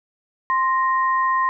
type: tone pair together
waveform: sine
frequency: 1047.5 / 1864.7 Hz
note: C6 / A#6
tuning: +2 / 0 cents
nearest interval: minor seventh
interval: 998 cents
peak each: -17 / -25 dBFS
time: 0.5-1.49 s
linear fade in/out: 0 ms
effects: none